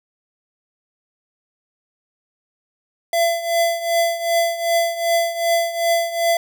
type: tone with tremolo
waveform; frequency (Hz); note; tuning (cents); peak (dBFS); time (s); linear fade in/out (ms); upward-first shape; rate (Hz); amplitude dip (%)
square; 675; E5; +41; -14; 3.13-6.37; 2; triangle; 2.6; 80
effects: none